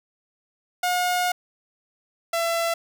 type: tone pair in turn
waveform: sawtooth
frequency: 719 / 671.4 Hz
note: F#5 / E5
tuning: -50 / +32 cents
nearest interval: minor second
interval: 118 cents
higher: first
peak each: -17 / -18 dBFS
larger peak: first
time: 0.83-1.32 / 2.33-2.74 s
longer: first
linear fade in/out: 5 ms
effects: none